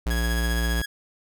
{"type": "tone", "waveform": "square", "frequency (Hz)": 58.3, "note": "A#1", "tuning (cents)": 1, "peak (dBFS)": -23, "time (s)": [0.06, 0.82], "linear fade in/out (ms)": 5}
{"type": "tone with tremolo", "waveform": "sawtooth", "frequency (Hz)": 1661.2, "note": "G#6", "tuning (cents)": 0, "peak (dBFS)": -24, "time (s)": [0.1, 0.86], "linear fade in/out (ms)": 10, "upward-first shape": "triangle", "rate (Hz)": 15, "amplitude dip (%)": 50}
{"effects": []}